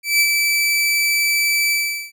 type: tone with ADSR envelope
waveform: sawtooth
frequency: 2316 Hz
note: D7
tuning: 25 cents flat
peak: -8 dBFS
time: 0.03-2.12 s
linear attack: 170 ms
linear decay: 61 ms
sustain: -4 dB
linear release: 410 ms
effects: none